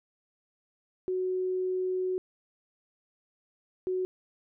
sine tone bursts at uneven times, 370 Hz, F#4, in tune, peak -27 dBFS, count 2, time 1.08-2.18 / 3.87-4.05 s, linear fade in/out 0 ms, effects none

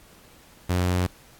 sawtooth tone, 90.1 Hz, F#2, 45 cents flat, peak -17 dBFS, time 0.69-1.07 s, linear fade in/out 10 ms, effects pink hiss -53 dBFS RMS until 1.39 s + AAC 64 kbps

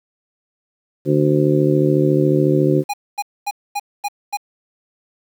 harmonic tone, 74 Hz, D2, 14 cents sharp, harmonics 2 / 3 / 4 / 5 / 6 / 7, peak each -17 / -27 / -18 / -17 / -29 / -22 dBFS, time 1.05-2.84 s, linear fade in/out 50 ms
square tone bursts, 819 Hz, G#5, 24 cents flat, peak -20 dBFS, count 6, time 2.89-4.372 s, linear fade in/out 10 ms, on 47 ms, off 240 ms
effects 8-bit

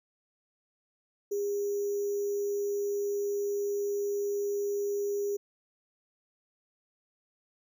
sine tone with sample-and-hold, 405.4 Hz, G#4, 42 cents flat, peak -28 dBFS, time 1.31-5.37 s, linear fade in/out 10 ms, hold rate 6300 Hz, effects none

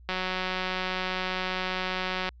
click train, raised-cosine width 0.3 ms, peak -14 dBFS, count 408, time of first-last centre 0.09-2.29 s, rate 185 Hz, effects added 60 Hz sine -48 dBFS peak until 2.4 s + resampled to 16000 Hz

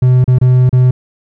triangle tone with dropouts, 126.7 Hz, B2, 45 cents sharp, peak -3 dBFS, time 0.02-0.91 s, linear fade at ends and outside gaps 5 ms, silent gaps 0.243-0.278 / 0.386-0.413 / 0.694-0.728 s, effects none

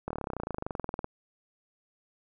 slowing click train, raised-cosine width 1 ms, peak -19 dBFS, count 27, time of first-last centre 0.08-1.044 s, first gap 25 ms, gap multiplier 1.03, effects none

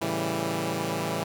10% pulse chord, A dominant seventh, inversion none, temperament equal, 110 / 138.59 / 164.81 / 196 Hz, A2 / C#3 / E3 / G3, 0 / 0 / 0 / 0 cents, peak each -26 / -27 / -22 / -25 dBFS, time 0.01-1.24 s, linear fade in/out 10 ms, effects none

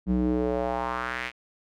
square tone with band-pass filter sweep, 61.74 Hz, B1, in tune, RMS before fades -27 dBFS, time 0.06-1.32 s, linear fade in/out 50 ms, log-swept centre 200 to 2400 Hz, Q 2.6, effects none

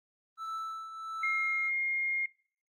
triangle tone with tremolo, 1318.5 Hz, E6, in tune, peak -32 dBFS, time 0.37-1.71 s, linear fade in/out 50 ms, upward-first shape triangle, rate 1.4 Hz, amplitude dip 65%
sine tone, 2133 Hz, C7, 33 cents sharp, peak -28 dBFS, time 1.23-2.26 s, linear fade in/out 5 ms
effects noise-tail reverb RT60 0.6 s tail -24 dB re dry + Opus 32 kbps

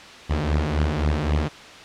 sawtooth beating tone pair, 73.2 / 77 Hz, D2 / D#2, -5 / -17 cents, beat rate 3.8 Hz, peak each -19 dBFS, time 0.29-1.49 s, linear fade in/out 20 ms, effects white hiss -41 dBFS RMS until 1.84 s + low-pass 4000 Hz 12 dB/octave

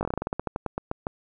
slowing click train, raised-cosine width 1 ms, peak -13 dBFS, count 17, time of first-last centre 0.01-1.069 s, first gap 19 ms, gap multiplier 1.15, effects none

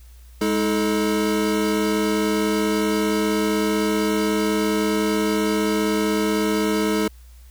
square tone cluster, 207.9 / 318.1 / 434.2 Hz, G#3 / D#4 / A4, +2 / +38 / -23 cents, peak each -24 dBFS, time 0.41-7.08 s, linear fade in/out 5 ms, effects added 60 Hz sine -42 dBFS peak until 7.5 s + white hiss -56 dBFS RMS until 7.5 s

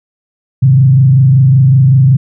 sine tone with frequency modulation, 132.5 Hz, C3, 22 cents sharp, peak -3 dBFS, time 0.62-2.17 s, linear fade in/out 10 ms, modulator 25.3 Hz, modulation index 0.59, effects none

